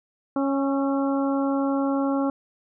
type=harmonic tone with a mistuned harmonic; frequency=275.4 Hz; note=C#4; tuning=11 cents flat; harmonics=1 / 2 / 3 / 4 / 5; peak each=-22 / -28 / -32 / -34 / -36 dBFS; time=0.36-2.3 s; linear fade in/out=2 ms; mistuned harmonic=5; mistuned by=-27 cents; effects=none